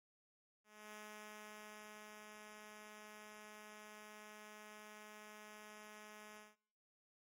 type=tone with ADSR envelope; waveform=5% pulse; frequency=212 Hz; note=G#3; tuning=36 cents sharp; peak=-40 dBFS; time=0.64-6.56 s; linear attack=280 ms; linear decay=1300 ms; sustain=-3 dB; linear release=190 ms; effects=noise-tail reverb RT60 0.9 s tail -26 dB re dry + MP3 64 kbps